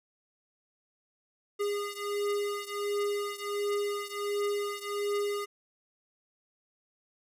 square beating tone pair, 408.1 / 409.5 Hz, G#4 / G#4, -30 / -24 cents, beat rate 1.4 Hz, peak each -33 / -35 dBFS, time 1.59-5.46 s, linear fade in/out 20 ms, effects resampled to 32000 Hz

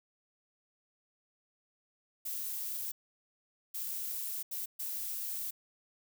violet noise bursts at uneven times, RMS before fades -38 dBFS, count 4, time 2.25-2.92 / 3.74-4.43 / 4.51-4.66 / 4.79-5.51 s, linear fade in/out 10 ms, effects none

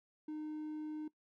triangle tone, 306.5 Hz, D#4, 26 cents flat, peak -37 dBFS, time 0.28-1.08 s, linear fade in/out 5 ms, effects noise-tail reverb RT60 0.1 s tail -20 dB re dry + tanh soft clip ceiling -33 dBFS

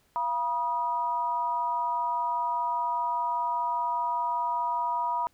sine tone with amplitude modulation, 964 Hz, B5, 42 cents flat, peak -22 dBFS, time 0.16-5.27 s, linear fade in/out 0 ms, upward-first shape sine, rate 275 Hz, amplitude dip 75%, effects pink hiss -67 dBFS RMS until 5.33 s

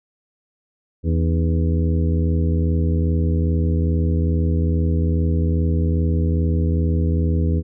harmonic tone with a mistuned harmonic, 82.41 Hz, E2, in tune, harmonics 1 / 2 / 3 / 4 / 5 / 6, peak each -17 / -23 / -27 / -29 / -31 / -33 dBFS, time 1.03-7.63 s, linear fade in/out 50 ms, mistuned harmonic 4, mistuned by -93 cents, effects none

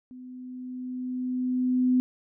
sine tone with level ramp, 252.8 Hz, B3, 41 cents sharp, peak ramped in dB -41 to -18 dBFS, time 0.11-2 s, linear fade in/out 0 ms, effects none

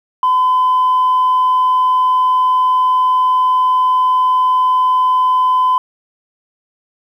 sine tone, 1015 Hz, B5, 47 cents sharp, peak -8 dBFS, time 0.23-5.78 s, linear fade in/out 2 ms, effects tanh soft clip ceiling -7 dBFS + 8-bit

